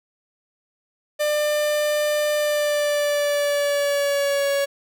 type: tone with pitch glide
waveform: 45% pulse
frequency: 597 to 560.2 Hz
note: D5 to C#5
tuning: +28 to +18 cents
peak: -19 dBFS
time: 1.19-4.66 s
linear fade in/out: 20 ms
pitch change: -110 cents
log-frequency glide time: 2.35-4.5 s
effects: none